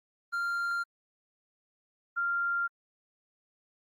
triangle / sine tone pair in turn, 1391 / 1391 Hz, F6 / F6, -7 / -7 cents, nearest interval unison, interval 0 cents, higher neither, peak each -27 dBFS, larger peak neither, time 0.32-0.84 / 2.16-2.68 s, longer neither, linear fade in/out 20 ms, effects Opus 24 kbps

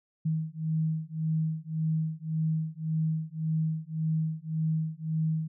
sine beating tone pair, 157.8 / 159.6 Hz, D#3 / D#3, +25 / +44 cents, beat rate 1.8 Hz, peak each -30 dBFS, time 0.25-5.48 s, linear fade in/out 10 ms, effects none

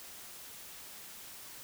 silence, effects white hiss -49 dBFS RMS until 1.63 s

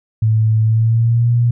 sine tone with pitch glide, 110 to 119.26 Hz, A2 to A#2, 0 to +40 cents, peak -10 dBFS, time 0.22-1.51 s, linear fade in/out 5 ms, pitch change +140 cents, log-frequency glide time 0.63-1.31 s, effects none

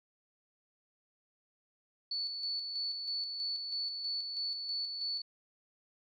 sine tone with tremolo, 4454 Hz, C#8, 7 cents sharp, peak -33 dBFS, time 2.11-5.22 s, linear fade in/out 5 ms, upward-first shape square, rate 3.1 Hz, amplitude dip 40%, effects none

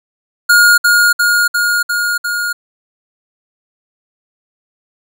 square tone with echo, 1428 Hz, F6, 38 cents sharp, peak -6 dBFS, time 0.49-0.78 s, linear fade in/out 10 ms, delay 350 ms, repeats 5, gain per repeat -2 dB, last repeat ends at 2.53 s, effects none

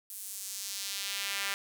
sawtooth tone with high-pass filter sweep, 198.4 Hz, G3, 21 cents sharp, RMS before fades -37 dBFS, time 0.1-1.54 s, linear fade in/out 0 ms, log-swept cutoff 11000 to 1800 Hz, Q 1.1, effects none

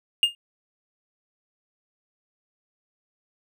triangle tone with exponential decay, 2827 Hz, F7, 20 cents sharp, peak -10 dBFS, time 0.23-0.35 s, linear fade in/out 1 ms, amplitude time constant 25 ms, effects none

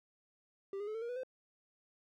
triangle tone with pitch steps, 393.1 / 411.2 / 430.2 / 450 / 470.7 / 492.4 / 515.1 Hz, G4 / G#4 / A4 / A4 / A#4 / B4 / C5, +5 / -17 / -39 / +39 / +17 / -5 / -27 cents, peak -36 dBFS, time 0.73-1.234 s, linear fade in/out 2 ms, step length 72 ms, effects none

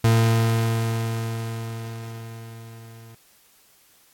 40% pulse tone with level ramp, 113.8 Hz, A#2, 41 cents flat, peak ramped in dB -13 to -42 dBFS, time 0.04-3.15 s, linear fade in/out 5 ms, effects white hiss -57 dBFS RMS until 4.13 s + AAC 64 kbps

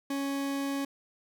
40% pulse tone, 277.2 Hz, C#4, in tune, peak -29 dBFS, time 0.1-0.85 s, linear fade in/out 5 ms, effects none

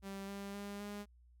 sawtooth tone with pitch steps, 196 / 198.97 / 202 / 205 Hz, G3 / G3 / G#3 / G#3, 0 / +26 / -48 / -22 cents, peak -39 dBFS, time 0.02-1.06 s, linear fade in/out 50 ms, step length 260 ms, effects added 60 Hz sine -61 dBFS peak until 1.4 s

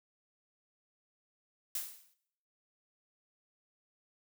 blue noise with exponential decay, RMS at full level -34 dBFS, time 1.75-2.14 s, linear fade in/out 2 ms, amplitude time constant 83 ms, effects noise-tail reverb RT60 0.7 s tail -18 dB re dry

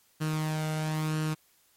sawtooth tone with flanger, 155.56 Hz, D#3, in tune, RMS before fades -30 dBFS, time 0.2-1.35 s, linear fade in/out 20 ms, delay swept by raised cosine 0.69 to 1.42 ms, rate 1 Hz, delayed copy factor +0.5, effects white hiss -65 dBFS RMS until 1.76 s + MP3 64 kbps

